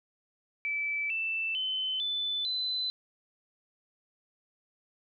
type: tone with pitch steps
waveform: sine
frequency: 2312 / 2656 / 3051 / 3504 / 4025 Hz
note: D7 / E7 / G7 / A7 / B7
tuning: -28 / +12 / -48 / -8 / +32 cents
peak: -29 dBFS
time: 0.65-2.9 s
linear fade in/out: 0 ms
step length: 450 ms
effects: none